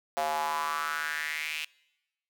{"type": "tone with high-pass filter sweep", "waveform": "square", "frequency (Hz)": 77, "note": "D#2", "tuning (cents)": -17, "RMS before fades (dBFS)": -32, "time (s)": [0.17, 1.65], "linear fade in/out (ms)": 0, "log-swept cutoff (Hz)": [680, 2700], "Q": 4.7, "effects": ["noise-tail reverb RT60 1.0 s tail -24 dB re dry"]}